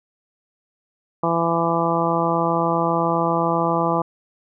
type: harmonic tone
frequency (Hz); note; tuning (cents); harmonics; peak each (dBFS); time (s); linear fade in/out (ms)
167.6; E3; +29; 1 / 2 / 3 / 4 / 5 / 6 / 7; -25 / -25 / -25 / -25 / -25 / -25 / -25; 1.23-4.02; 5
effects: none